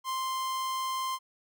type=tone; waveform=45% pulse; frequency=1046.5 Hz; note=C6; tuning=in tune; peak=-30 dBFS; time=0.04-1.19 s; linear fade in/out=50 ms; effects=none